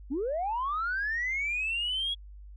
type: linear sweep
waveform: sine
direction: up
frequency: 244.2 to 3355 Hz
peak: -27 dBFS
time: 0.1-2.15 s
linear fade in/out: 20 ms
effects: tanh soft clip ceiling -24 dBFS + added 50 Hz sine -44 dBFS peak until 2.56 s